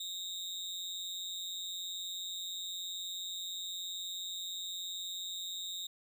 35% pulse tone with amplitude modulation, 3729 Hz, A#7, in tune, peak -33 dBFS, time 0-5.87 s, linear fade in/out 5 ms, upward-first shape sine, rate 181 Hz, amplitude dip 75%, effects none

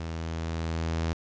sawtooth tone with level ramp, 81.8 Hz, E2, 13 cents flat, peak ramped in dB -29 to -22 dBFS, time 0-1.13 s, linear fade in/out 0 ms, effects resampled to 16000 Hz + 10-bit

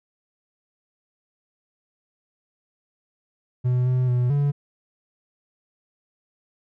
triangle tone with pitch steps, 124.9 / 126.9 / 123.5 / 143.2 Hz, B2 / B2 / B2 / D3, +20 / +47 / 0 / -43 cents, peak -16 dBFS, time 3.64-4.52 s, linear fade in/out 20 ms, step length 220 ms, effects none

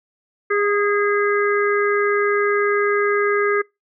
harmonic tone with a mistuned harmonic, 409.1 Hz, G#4, 26 cents flat, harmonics 1 / 3 / 4 / 5, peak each -18 / -23 / -24 / -25 dBFS, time 0.5-3.62 s, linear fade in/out 10 ms, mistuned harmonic 3, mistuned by +20 cents, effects noise-tail reverb RT60 0.2 s tail -24 dB re dry

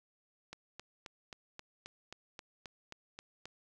click train, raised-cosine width 0.2 ms, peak -28 dBFS, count 12, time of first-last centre 0.53-3.456 s, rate 3.76 Hz, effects none

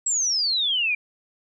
sine exponential sweep, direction down, 7800 to 2349 Hz, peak -20 dBFS, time 0.06-0.95 s, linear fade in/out 5 ms, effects none

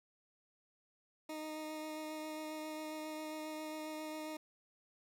20% pulse tone with vibrato, 309.8 Hz, D#4, 7 cents flat, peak -37 dBFS, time 1.29-4.37 s, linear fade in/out 5 ms, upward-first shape sine, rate 7.4 Hz, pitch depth 12 cents each way, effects none

